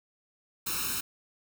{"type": "noise with comb filter", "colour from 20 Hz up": "white", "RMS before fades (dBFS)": -32, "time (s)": [0.66, 1.01], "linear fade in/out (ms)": 10, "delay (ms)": 0.75, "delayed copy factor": 0.9, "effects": []}